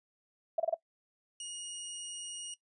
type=tone bursts; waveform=sine; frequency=657 Hz; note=E5; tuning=6 cents flat; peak=-25 dBFS; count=4; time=0.58-0.744 s; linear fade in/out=5 ms; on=20 ms; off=28 ms
type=tone; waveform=10% pulse; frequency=2878 Hz; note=F#7; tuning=49 cents flat; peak=-30 dBFS; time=1.4-2.54 s; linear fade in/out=2 ms
effects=noise-tail reverb RT60 0.1 s tail -19 dB re dry + resampled to 22050 Hz